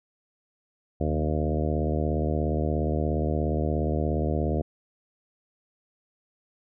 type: harmonic tone with a mistuned harmonic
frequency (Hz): 77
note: D#2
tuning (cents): -17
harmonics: 1 / 2 / 3 / 4 / 5 / 6 / 7 / 8 / 9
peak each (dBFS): -27 / -30 / -32 / -33 / -34 / -35 / -35 / -36 / -37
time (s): 1-4.62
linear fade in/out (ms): 10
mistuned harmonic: 2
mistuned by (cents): -34
effects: none